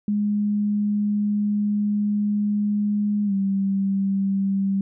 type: tone with pitch glide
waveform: sine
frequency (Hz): 207.1 to 195.48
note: G#3 to G3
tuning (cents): -5 to -5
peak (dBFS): -19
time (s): 0.08-4.81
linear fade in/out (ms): 2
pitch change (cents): -100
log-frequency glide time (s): 3.25-3.33
effects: none